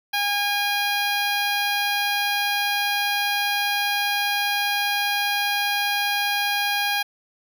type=tone with notch filter; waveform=10% pulse; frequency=815 Hz; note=G#5; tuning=33 cents flat; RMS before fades=-23 dBFS; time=0.13-7.03 s; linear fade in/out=10 ms; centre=7500 Hz; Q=1; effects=none